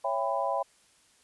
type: chord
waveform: sine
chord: C# half-diminished seventh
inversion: none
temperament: just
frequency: 554.4 / 665.2 / 798.3 / 997.9 Hz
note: C#5 / E5 / G5 / B5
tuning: 0 / +16 / +31 / +18 cents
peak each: -32 dBFS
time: 0.04-0.63 s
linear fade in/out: 10 ms
effects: white hiss -63 dBFS RMS until 1.23 s + resampled to 24000 Hz